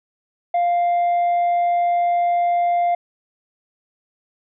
triangle tone with tanh clipping, 698.5 Hz, F5, in tune, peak -16 dBFS, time 0.54-2.95 s, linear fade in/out 5 ms, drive 7 dB, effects none

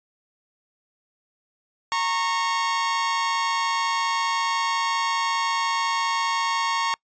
sawtooth tone pair together, 922.5 / 1097 Hz, A#5 / C#6, -18 / -18 cents, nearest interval minor third, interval 300 cents, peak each -21 dBFS, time 1.92-6.94 s, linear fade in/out 0 ms, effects noise-tail reverb RT60 0.1 s tail -26 dB re dry + resampled to 16000 Hz

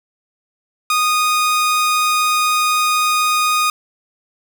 sawtooth tone, 1237 Hz, D#6, 10 cents flat, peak -10 dBFS, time 0.9-3.7 s, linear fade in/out 2 ms, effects none

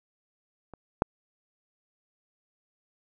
clicks, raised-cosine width 1 ms, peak -29 / -7 dBFS, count 2, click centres 0.737 / 1.021 s, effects none

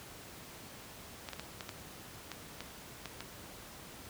clicks, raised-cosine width 0.2 ms, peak -23 dBFS, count 9, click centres 1.288 / 1.333 / 1.396 / 1.608 / 1.692 / 2.317 / 2.606 / 3.057 / 3.206 s, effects pink hiss -50 dBFS RMS until 4.09 s + high-pass 60 Hz 12 dB/octave

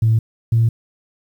sine tone pair in turn, 111.9 / 114.45 Hz, A2 / A#2, +30 / -31 cents, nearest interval unison, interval 39 cents, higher second, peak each -10 dBFS, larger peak neither, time 0.02-0.19 / 0.52-0.69 s, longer neither, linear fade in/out 5 ms, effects tanh soft clip ceiling -7 dBFS + 8-bit

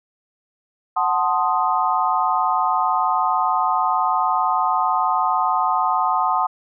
sine chord, F# diminished seventh, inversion none, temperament equal, 740 / 880 / 1046.5 / 1244.5 Hz, F#5 / A5 / C6 / Eb6, 0 / 0 / 0 / 0 cents, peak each -22 dBFS, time 0.96-6.47 s, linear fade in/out 10 ms, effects none

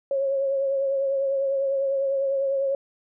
sine tone with vibrato, 546 Hz, C#5, 26 cents flat, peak -21 dBFS, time 0.11-2.75 s, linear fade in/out 2 ms, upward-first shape triangle, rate 10 Hz, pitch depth 39 cents each way, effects none

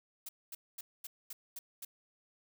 blue noise bursts, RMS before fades -44 dBFS, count 7, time 0.26-1.85 s, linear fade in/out 5 ms, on 30 ms, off 230 ms, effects none

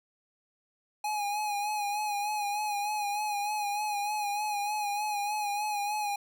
square tone with vibrato, 830.6 Hz, G#5, in tune, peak -30 dBFS, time 1.04-6.16 s, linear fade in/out 5 ms, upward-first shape sine, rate 3.3 Hz, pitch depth 42 cents each way, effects none

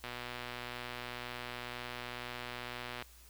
click train, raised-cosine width 0.3 ms, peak -25 dBFS, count 365, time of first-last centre 0.04-3.024 s, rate 122 Hz, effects added 60 Hz sine -58 dBFS peak until 3.29 s + white hiss -60 dBFS RMS until 3.29 s

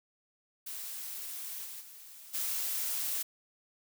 blue noise with level steps, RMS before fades -41 / -44 / -51 / -34 dBFS, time 0.66-3.23 s, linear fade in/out 10 ms, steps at 1.64 / 1.8 / 2.33 s, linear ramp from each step 20 ms, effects none

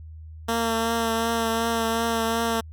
10% pulse tone with vibrato, 228.3 Hz, A#3, 36 cents flat, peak -14 dBFS, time 0.48-2.61 s, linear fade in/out 10 ms, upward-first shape triangle, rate 2.7 Hz, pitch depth 23 cents each way, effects added 79 Hz sine -38 dBFS peak until 2.72 s

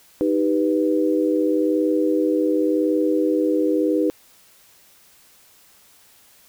sine chord, Eb augmented, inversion none, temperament equal, 311.1 / 392 / 493.9 Hz, Eb4 / G4 / B4, 0 / 0 / 0 cents, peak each -19 / -23 / -22 dBFS, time 0.21-4.1 s, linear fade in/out 0 ms, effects white hiss -53 dBFS RMS until 6.48 s

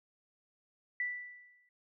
sine tone with exponential decay, 1971 Hz, B6, 4 cents flat, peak -30 dBFS, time 1-1.69 s, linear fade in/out 2 ms, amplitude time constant 150 ms, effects none

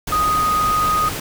sine tone in noise, 1244.5 Hz, D#6, in tune, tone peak -15 dBFS, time 0.12-1.09 s, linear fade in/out 5 ms, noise pink, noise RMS -26 dBFS, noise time 0.07-1.2 s, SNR +8 dB, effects none

